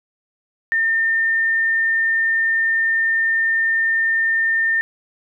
sine tone, 1810 Hz, A6, 48 cents sharp, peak -15 dBFS, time 0.72-4.81 s, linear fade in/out 0 ms, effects none

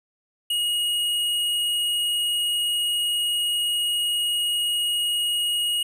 square tone, 2883 Hz, F#7, 46 cents flat, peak -22 dBFS, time 0.5-5.83 s, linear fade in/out 5 ms, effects none

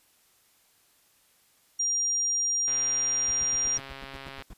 sine tone, 5700 Hz, F8, 34 cents sharp, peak -24 dBFS, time 1.79-3.78 s, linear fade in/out 10 ms
click train, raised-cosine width 0.3 ms, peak -25 dBFS, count 238, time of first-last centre 2.68-4.423 s, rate 136 Hz
brown noise bursts, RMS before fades -42 dBFS, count 11, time 3.28-4.536 s, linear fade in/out 5 ms, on 36 ms, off 86 ms
effects white hiss -64 dBFS RMS until 4.57 s + resampled to 32000 Hz

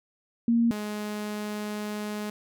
sine / sawtooth tone pair in turn, 233.1 / 209.8 Hz, A#3 / G#3, 0 / +18 cents, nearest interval major second, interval 182 cents, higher first, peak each -19 / -27 dBFS, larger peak first, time 0.48-0.71 / 0.71-2.3 s, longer second, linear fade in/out 2 ms, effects none

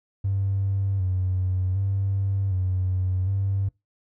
triangle tone with vibrato, 95.2 Hz, F#2, 50 cents sharp, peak -18 dBFS, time 0.24-3.69 s, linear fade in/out 10 ms, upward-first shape square, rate 0.66 Hz, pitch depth 48 cents each way, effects noise-tail reverb RT60 0.2 s tail -25 dB re dry + tanh soft clip ceiling -18 dBFS

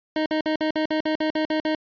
25% pulse tone bursts, 311.1 Hz, D#4, in tune, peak -17 dBFS, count 11, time 0.16-1.75 s, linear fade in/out 2 ms, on 100 ms, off 49 ms, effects resampled to 11025 Hz

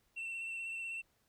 sine tone with vibrato, 2697 Hz, E7, 39 cents sharp, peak -36 dBFS, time 0.16-1.02 s, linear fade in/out 20 ms, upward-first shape sine, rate 16 Hz, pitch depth 23 cents each way, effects tanh soft clip ceiling -38 dBFS + pink hiss -75 dBFS RMS until 1.28 s

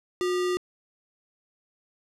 sine tone with sample-and-hold, 361.3 Hz, F#4, 41 cents flat, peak -23 dBFS, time 0.21-0.57 s, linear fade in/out 0 ms, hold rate 1575 Hz, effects low-pass 8000 Hz 12 dB/octave

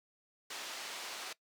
white band-pass noise, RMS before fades -44 dBFS, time 0.5-1.33 s, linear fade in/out 5 ms, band 390 to 5100 Hz, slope 12 dB/octave, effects noise-tail reverb RT60 0.1 s tail -20 dB re dry

